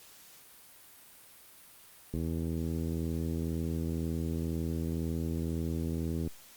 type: click train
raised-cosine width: 3 ms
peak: -22 dBFS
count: 340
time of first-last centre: 2.14-6.274 s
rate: 82 Hz
effects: white hiss -55 dBFS RMS until 6.56 s + Opus 48 kbps